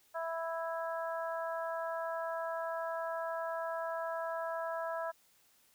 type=harmonic tone; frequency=329.6 Hz; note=E4; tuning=in tune; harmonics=2 / 3 / 4 / 5; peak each=-37 / -41 / -43 / -45 dBFS; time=0.14-5.12 s; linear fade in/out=20 ms; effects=white hiss -68 dBFS RMS until 5.74 s